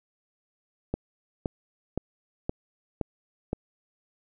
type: click train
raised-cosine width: 2 ms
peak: -14 dBFS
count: 6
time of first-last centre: 0.94-3.531 s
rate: 1.93 Hz
effects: none